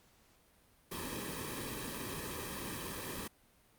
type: noise with comb filter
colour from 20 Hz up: pink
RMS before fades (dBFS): -41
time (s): 0.91-3.28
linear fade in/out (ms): 10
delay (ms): 1.4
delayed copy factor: -0.75
effects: pink hiss -67 dBFS RMS until 3.78 s + Opus 48 kbps